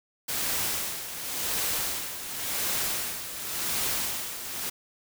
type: noise with tremolo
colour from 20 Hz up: white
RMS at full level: -28 dBFS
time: 0.28-4.7 s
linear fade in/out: 10 ms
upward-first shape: sine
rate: 0.91 Hz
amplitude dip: 65%
effects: none